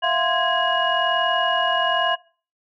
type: tone cluster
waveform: sine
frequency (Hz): 669 / 710 / 1039 / 1653 / 2887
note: E5 / F5 / C6 / G#6 / F#7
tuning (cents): +25 / +28 / -12 / -9 / -43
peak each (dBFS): -24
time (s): 0.02-2.16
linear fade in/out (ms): 20
effects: noise-tail reverb RT60 0.4 s tail -22 dB re dry + tanh soft clip ceiling -7 dBFS